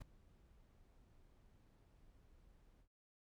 brown noise with ADSR envelope, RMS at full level -45 dBFS, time 0-2.88 s, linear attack 18 ms, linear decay 6 ms, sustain -22 dB, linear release 74 ms, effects none

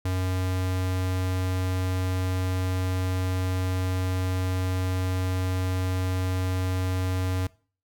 square tone, 92.5 Hz, F#2, in tune, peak -25 dBFS, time 0.05-7.47 s, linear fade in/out 5 ms, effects noise-tail reverb RT60 0.4 s tail -21 dB re dry

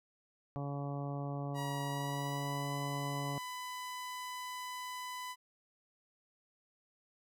harmonic tone, 141.6 Hz, C#3, 37 cents sharp, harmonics 1 / 2 / 3 / 4 / 5 / 6 / 7 / 8, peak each -38 / -44 / -49 / -47 / -47 / -52 / -55 / -52 dBFS, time 0.56-3.38 s, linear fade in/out 0 ms
sawtooth tone with pitch glide, 959 to 1000.3 Hz, A#5 to B5, +49 to +22 cents, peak -37 dBFS, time 1.54-5.36 s, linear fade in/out 50 ms, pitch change +73 cents, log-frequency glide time 1.87-2.73 s
effects none

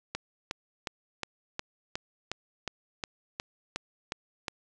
click train, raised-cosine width 0.2 ms, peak -15 dBFS, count 13, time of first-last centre 0.15-4.482 s, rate 2.77 Hz, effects resampled to 22050 Hz + 7-bit

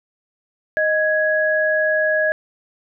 sine tone pair together, 622.3 / 1666.1 Hz, D#5 / G#6, 0 / +5 cents, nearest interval octave + perfect fourth, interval 1705 cents, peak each -18 dBFS, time 0.77-2.32 s, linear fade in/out 0 ms, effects none

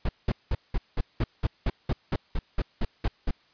brown noise bursts, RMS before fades -24 dBFS, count 15, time 0.05-3.31 s, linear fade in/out 5 ms, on 40 ms, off 190 ms, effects white hiss -62 dBFS RMS until 3.53 s + resampled to 11025 Hz

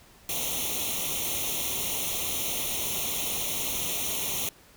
white noise with comb filter, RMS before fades -30 dBFS, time 0.29-4.49 s, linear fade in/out 2 ms, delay 0.31 ms, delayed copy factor +0.9, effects pink hiss -55 dBFS RMS until 4.76 s

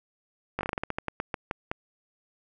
slowing click train, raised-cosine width 0.5 ms, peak -14 dBFS, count 15, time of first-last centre 0.59-1.715 s, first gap 19 ms, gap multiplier 1.2, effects none

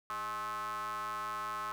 square ring-modulated tone, 112.5 Hz, A2, 39 cents sharp, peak -34 dBFS, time 0.1-1.72 s, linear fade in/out 0 ms, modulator 1180 Hz, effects none

